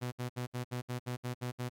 sawtooth tone bursts, 123.47 Hz, B2, in tune, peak -31 dBFS, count 10, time 0.01-1.695 s, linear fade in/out 20 ms, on 110 ms, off 65 ms, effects AAC 64 kbps

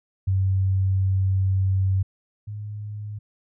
sine tone pair in turn, 95.5 / 104.66 Hz, G2 / G#2, -45 / +14 cents, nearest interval major second, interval 159 cents, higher second, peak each -18 / -30 dBFS, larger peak first, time 0.27-2.03 / 2.47-3.19 s, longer first, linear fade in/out 10 ms, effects none

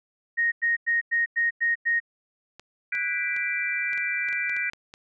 sine tone bursts, 1864.7 Hz, A#6, in tune, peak -20 dBFS, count 7, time 0.37-2.002 s, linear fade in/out 20 ms, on 150 ms, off 97 ms
clicks, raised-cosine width 0.2 ms, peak -26 dBFS, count 11, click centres 2.596 / 2.951 / 3.365 / 3.932 / 3.977 / 4.287 / 4.328 / 4.496 / 4.566 / 4.734 / 4.939 s
sine chord, G# half-diminished seventh, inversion third, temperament equal with one note detuned, 1480 / 1622.3 / 1975.5 / 2349 Hz, F#6 / G#6 / B6 / D7, 0 / -41 / 0 / 0 cents, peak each -33 / -34 / -29 / -28 dBFS, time 2.92-4.7 s, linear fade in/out 5 ms
effects none

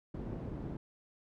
white low-pass noise, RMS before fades -41 dBFS, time 0.14-0.77 s, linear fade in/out 5 ms, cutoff 270 Hz, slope 12 dB/octave, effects none

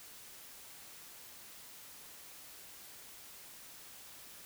silence, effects white hiss -53 dBFS RMS until 4.45 s

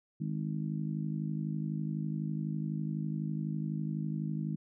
harmonic tone, 52 Hz, G#1, 3 cents sharp, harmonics 3 / 4 / 5 / 6, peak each -34 / -37 / -44 / -44 dBFS, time 0.2-4.56 s, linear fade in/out 10 ms, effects none

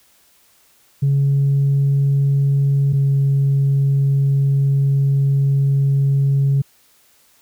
sine tone pair in turn, 139.2 / 138.24 Hz, C#3 / C#3, +8 / -4 cents, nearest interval unison, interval 12 cents, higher first, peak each -11 / -11 dBFS, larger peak neither, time 1.02-2.93 / 2.93-6.62 s, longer second, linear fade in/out 10 ms, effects tanh soft clip ceiling -10 dBFS + white hiss -55 dBFS RMS until 7.41 s

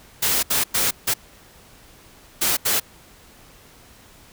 white noise bursts at uneven times, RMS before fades -20 dBFS, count 6, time 0.22-0.43 / 0.5-0.64 / 0.74-0.91 / 1.07-1.14 / 2.41-2.57 / 2.65-2.8 s, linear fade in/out 10 ms, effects pink hiss -49 dBFS RMS until 4.32 s

